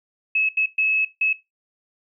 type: tone bursts at uneven times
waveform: sine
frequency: 2585 Hz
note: E7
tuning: 34 cents flat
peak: -17 dBFS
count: 4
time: 0.35-0.49 / 0.57-0.66 / 0.78-1.05 / 1.21-1.33 s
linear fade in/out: 5 ms
effects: noise-tail reverb RT60 0.2 s tail -17 dB re dry